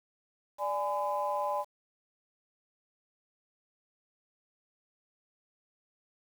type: chord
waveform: sine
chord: G# diminished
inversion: second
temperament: equal with one note detuned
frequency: 587.3 / 830.6 / 1012 Hz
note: D5 / G#5 / B5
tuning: 0 / 0 / +42 cents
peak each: -33 dBFS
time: 0.58-1.65 s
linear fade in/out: 50 ms
effects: tanh soft clip ceiling -20 dBFS + 9-bit